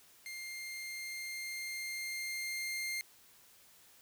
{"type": "tone with level ramp", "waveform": "sawtooth", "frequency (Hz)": 2111, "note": "C7", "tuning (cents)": 15, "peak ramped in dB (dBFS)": [-39, -32], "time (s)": [0.26, 3.01], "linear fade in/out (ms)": 0, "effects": ["white hiss -62 dBFS RMS until 4.01 s"]}